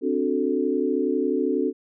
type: chord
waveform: sine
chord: D dominant seventh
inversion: third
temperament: equal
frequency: 261.6 / 293.7 / 370 / 440 Hz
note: C4 / D4 / F#4 / A4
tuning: 0 / 0 / 0 / 0 cents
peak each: -26 dBFS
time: 0.01-1.73 s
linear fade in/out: 50 ms
effects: none